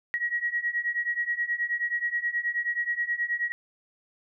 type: beating tone pair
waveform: sine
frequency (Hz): 1900 / 1909.4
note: A#6 / A#6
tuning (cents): +33 / +41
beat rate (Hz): 9.4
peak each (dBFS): -30 / -28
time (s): 0.14-3.52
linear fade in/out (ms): 0
effects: none